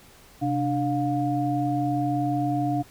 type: tone cluster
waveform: sine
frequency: 130.4 / 294.8 / 710 Hz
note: C3 / D4 / F5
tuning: -5 / +7 / +28 cents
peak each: -28 / -25 / -27 dBFS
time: 0.41-2.83 s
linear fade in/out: 20 ms
effects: pink hiss -52 dBFS RMS until 2.9 s